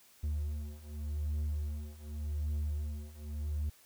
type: beating tone pair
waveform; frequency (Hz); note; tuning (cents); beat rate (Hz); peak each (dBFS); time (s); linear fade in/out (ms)
triangle; 74.1 / 74.96; D2 / D2; +16 / +36; 0.86; -36 / -34; 0.23-3.7; 10
effects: white hiss -62 dBFS RMS until 3.85 s